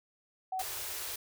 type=tone; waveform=sine; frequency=752 Hz; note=F#5; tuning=28 cents sharp; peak=-32 dBFS; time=0.52-0.62 s; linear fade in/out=5 ms
type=band-stop noise; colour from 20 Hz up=white; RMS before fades=-39 dBFS; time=0.59-1.16 s; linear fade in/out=5 ms; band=120 to 320 Hz; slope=96 dB/octave
effects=none